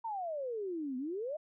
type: exponential two-way sweep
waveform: sine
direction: down then up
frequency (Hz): 940 to 246.9 to 641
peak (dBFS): -35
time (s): 0.04-1.37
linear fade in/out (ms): 10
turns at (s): 0.97
effects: none